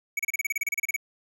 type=tone bursts; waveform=square; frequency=2264 Hz; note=C#7; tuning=36 cents sharp; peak=-25 dBFS; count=15; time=0.17-0.964 s; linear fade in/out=5 ms; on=24 ms; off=31 ms; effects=none